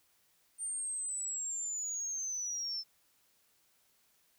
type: linear sweep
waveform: sine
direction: down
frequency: 8890 to 5274 Hz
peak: -34 dBFS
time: 0.58-2.84 s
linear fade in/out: 50 ms
effects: tanh soft clip ceiling -30 dBFS + white hiss -71 dBFS RMS until 4.38 s